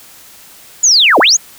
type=linear two-way sweep; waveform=sine; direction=down then up; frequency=7040 to 244.3 to 7040 Hz; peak=-5 dBFS; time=0.83-1.37 s; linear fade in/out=10 ms; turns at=1.19 s; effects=white hiss -39 dBFS RMS until 1.58 s